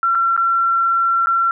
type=tone with dropouts; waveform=sine; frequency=1359 Hz; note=F6; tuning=48 cents flat; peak=-13 dBFS; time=0.03-1.51 s; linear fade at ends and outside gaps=1 ms; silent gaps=0.15-0.153 / 0.365-0.376 / 1.26-1.27 s; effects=none